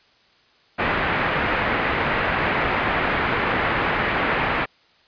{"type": "low-pass noise", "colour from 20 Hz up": "white", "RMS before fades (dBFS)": -22, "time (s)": [0.78, 4.66], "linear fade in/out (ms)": 20, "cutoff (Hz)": 2200, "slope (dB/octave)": 24, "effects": ["white hiss -57 dBFS RMS until 5.07 s", "resampled to 11025 Hz"]}